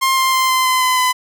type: tone with pitch steps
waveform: sawtooth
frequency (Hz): 1060 / 1051.5 / 1043 / 1034.6 / 1026.3 / 1018 / 1009.8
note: C6 / C6 / C6 / C6 / C6 / C6 / B5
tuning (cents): +22 / +8 / -6 / -20 / -34 / -48 / +38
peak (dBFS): -9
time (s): 0.01-1.13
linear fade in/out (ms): 20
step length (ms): 160
effects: none

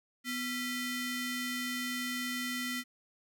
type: ring-modulated tone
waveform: sawtooth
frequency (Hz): 1108.7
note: C#6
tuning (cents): 0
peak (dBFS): -27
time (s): 0.24-2.84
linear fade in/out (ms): 50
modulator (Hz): 860
effects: none

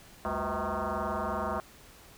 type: tone with frequency modulation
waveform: sine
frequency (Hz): 225.3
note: A3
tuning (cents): +41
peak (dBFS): -29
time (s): 0.25-1.6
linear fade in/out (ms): 0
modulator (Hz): 143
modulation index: 7.9
effects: pink hiss -54 dBFS RMS until 2.17 s

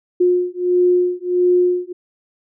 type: beating tone pair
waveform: sine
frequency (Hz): 357.6 / 359.1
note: F4 / F4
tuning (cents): +41 / +48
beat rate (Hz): 1.5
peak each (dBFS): -16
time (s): 0.2-1.93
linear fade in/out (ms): 10
effects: none

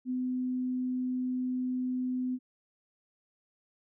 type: tone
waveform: sine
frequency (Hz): 253.4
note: B3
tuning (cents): +45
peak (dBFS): -29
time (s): 0.05-2.39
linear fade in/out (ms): 50
effects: none

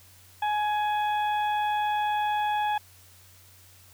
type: harmonic tone with a mistuned harmonic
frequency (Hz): 841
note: G#5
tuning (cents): +22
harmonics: 1 / 2 / 3 / 4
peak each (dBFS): -24 / -35 / -40 / -40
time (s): 0.42-2.78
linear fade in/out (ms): 5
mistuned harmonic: 2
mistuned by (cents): -16
effects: added 92 Hz sine -56 dBFS peak until 3.93 s + white hiss -55 dBFS RMS until 3.93 s

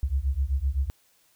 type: beating tone pair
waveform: sine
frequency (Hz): 64.3 / 72.1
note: C2 / D2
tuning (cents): -30 / -31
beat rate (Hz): 7.8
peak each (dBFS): -26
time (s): 0.03-0.9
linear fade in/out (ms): 0
effects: white hiss -64 dBFS RMS until 1.35 s

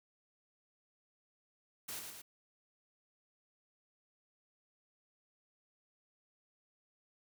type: noise with echo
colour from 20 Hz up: white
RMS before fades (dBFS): -43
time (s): 1.88-2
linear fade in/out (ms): 10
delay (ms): 110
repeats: 2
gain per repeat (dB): -4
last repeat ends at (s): 2.22
effects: none

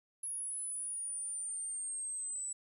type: exponential sweep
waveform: sine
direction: down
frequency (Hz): 10548 to 7900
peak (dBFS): -37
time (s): 0.23-2.53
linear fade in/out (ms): 5
effects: 12-bit

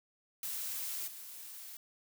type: noise with level steps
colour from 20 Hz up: blue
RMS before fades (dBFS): -39 / -48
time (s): 0.43-1.77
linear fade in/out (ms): 2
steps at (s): 1.07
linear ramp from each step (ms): 10
effects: none

